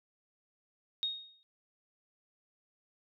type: tone with exponential decay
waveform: sine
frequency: 3729 Hz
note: A#7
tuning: in tune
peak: -28 dBFS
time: 1.03-1.43 s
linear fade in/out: 0 ms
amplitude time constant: 85 ms
effects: none